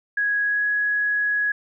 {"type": "tone with pitch glide", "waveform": "sine", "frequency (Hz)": [1661.2, 1673.7], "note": ["G#6", "G#6"], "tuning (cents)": [0, 13], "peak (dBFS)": -19, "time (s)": [0.17, 1.52], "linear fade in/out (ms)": 5, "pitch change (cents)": 13, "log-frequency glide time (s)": [0.43, 0.65], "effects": []}